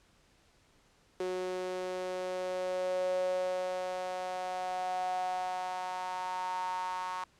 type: tone with high-pass filter sweep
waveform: sawtooth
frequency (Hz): 183.5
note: F#3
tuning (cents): -14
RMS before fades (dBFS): -35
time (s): 1.2-7.24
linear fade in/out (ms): 2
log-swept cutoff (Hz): 410 to 1000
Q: 8.4
effects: pink hiss -66 dBFS RMS until 7.39 s + low-pass 8000 Hz 12 dB/octave